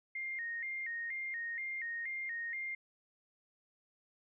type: tone with vibrato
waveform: sine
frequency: 1981 Hz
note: B6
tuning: 5 cents sharp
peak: -37 dBFS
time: 0.15-2.75 s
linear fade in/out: 5 ms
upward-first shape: square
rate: 2.1 Hz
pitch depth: 110 cents each way
effects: none